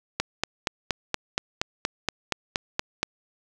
click train, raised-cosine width 0.2 ms, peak -6 dBFS, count 13, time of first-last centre 0.2-3.03 s, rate 4.24 Hz, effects 8-bit

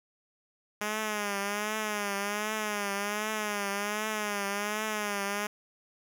5% pulse tone with vibrato, 207.7 Hz, G#3, in tune, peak -19 dBFS, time 0.81-5.47 s, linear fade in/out 5 ms, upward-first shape triangle, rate 1.3 Hz, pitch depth 87 cents each way, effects none

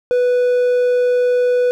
triangle tone, 493.9 Hz, B4, in tune, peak -10 dBFS, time 0.11-1.71 s, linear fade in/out 0 ms, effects none

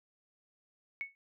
sine tone with exponential decay, 2211 Hz, C#7, 5 cents flat, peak -31 dBFS, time 1.01-1.15 s, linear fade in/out 0 ms, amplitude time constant 29 ms, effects none

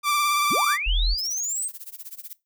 sawtooth tone with vibrato, 1174.7 Hz, D6, in tune, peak -16 dBFS, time 0.03-0.78 s, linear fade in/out 50 ms, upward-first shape sine, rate 18 Hz, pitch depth 29 cents each way
sine linear sweep, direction up, 95.7 to 8520 Hz, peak -25 dBFS, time 0.5-1.69 s, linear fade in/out 20 ms
sine tone, 41.2 Hz, E1, in tune, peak -19 dBFS, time 0.86-1.15 s, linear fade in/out 20 ms
violet noise with tremolo, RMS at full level -36 dBFS, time 1.18-2.33 s, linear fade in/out 0 ms, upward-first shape sine, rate 16 Hz, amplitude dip 95%
effects noise-tail reverb RT60 0.2 s tail -19 dB re dry

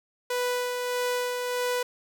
sawtooth tone with tremolo, 493.9 Hz, B4, in tune, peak -21 dBFS, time 0.3-1.83 s, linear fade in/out 5 ms, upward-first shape sine, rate 1.6 Hz, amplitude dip 35%, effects none

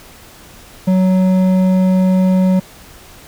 sine tone with hard clipping, 186.2 Hz, F#3, 11 cents sharp, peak -11 dBFS, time 0.87-2.6 s, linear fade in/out 10 ms, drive 8 dB, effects pink hiss -40 dBFS RMS until 3.27 s

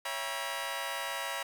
15% pulse chord, C# diminished seventh, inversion none, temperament just, 554.4 / 665.2 / 798.3 / 957.9 Hz, C#5 / E5 / G5 / Bb5, 0 / +16 / +31 / +47 cents, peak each -34 / -34 / -36 / -31 dBFS, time 0.05-1.43 s, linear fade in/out 5 ms, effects 9-bit

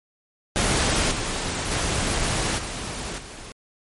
pink noise with level steps, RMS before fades -21 / -27 / -24 / -31 / -39 dBFS, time 0.56-3.52 s, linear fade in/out 0 ms, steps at 1.11 / 1.71 / 2.58 / 3.18 s, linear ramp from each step 5 ms, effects MP3 48 kbps

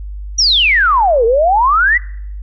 sine exponential two-way sweep, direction down then up, 5930 to 440 to 2028 Hz, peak -8 dBFS, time 0.38-1.98 s, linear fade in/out 10 ms, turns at 1.25 s, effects noise-tail reverb RT60 0.7 s tail -23 dB re dry + added 50 Hz sine -23 dBFS peak until 2.42 s

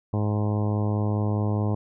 harmonic tone, 104.8 Hz, G#2, 16 cents sharp, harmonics 1 / 2 / 3 / 4 / 5 / 6 / 7 / 8 / 9 / 10, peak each -23 / -29 / -33 / -35 / -37 / -39 / -40 / -41 / -42 / -43 dBFS, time 0.13-1.75 s, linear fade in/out 5 ms, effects none

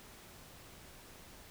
silence, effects pink hiss -55 dBFS RMS until 1.5 s

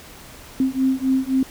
sine beating tone pair, 261.6 / 265.4 Hz, C4 / C4, 0 / +25 cents, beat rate 3.8 Hz, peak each -20 dBFS, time 0.6-1.43 s, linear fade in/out 2 ms, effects pink hiss -42 dBFS RMS until 1.5 s

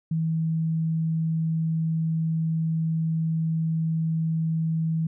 sine tone, 161.5 Hz, E3, 35 cents flat, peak -22 dBFS, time 0.11-5.07 s, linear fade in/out 5 ms, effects none

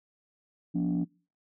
sine tone cluster, 174.7 / 240.1 / 287.5 Hz, F3 / B3 / D4, +1 / -49 / -37 cents, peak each -27 / -33 / -28 dBFS, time 0.74-1.05 s, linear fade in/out 20 ms, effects noise-tail reverb RT60 0.4 s tail -26 dB re dry + tanh soft clip ceiling -21 dBFS

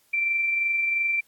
sine tone with amplitude modulation, 2349 Hz, D7, in tune, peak -20 dBFS, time 0.13-1.21 s, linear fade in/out 10 ms, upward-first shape sine, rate 22.9 Hz, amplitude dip 30%, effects white hiss -63 dBFS RMS until 1.27 s + AAC 64 kbps

